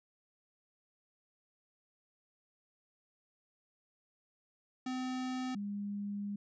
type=tone pair in turn; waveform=square / sine; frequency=255.9 / 203.1 Hz; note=C4 / G#3; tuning=-38 / -38 cents; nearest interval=major third; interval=400 cents; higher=first; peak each=-36 / -36 dBFS; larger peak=neither; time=4.86-5.55 / 5.55-6.36 s; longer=second; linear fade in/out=5 ms; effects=resampled to 16000 Hz